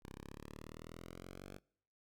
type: exponential sweep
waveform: 5% pulse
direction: up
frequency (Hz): 32.7 to 49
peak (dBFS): -38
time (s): 0.02-1.59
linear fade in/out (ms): 20
effects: noise-tail reverb RT60 0.7 s tail -26 dB re dry